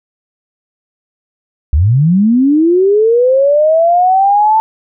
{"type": "linear sweep", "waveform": "sine", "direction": "up", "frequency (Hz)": [64.9, 889], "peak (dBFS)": -6, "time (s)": [1.73, 4.6], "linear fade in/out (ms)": 0, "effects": []}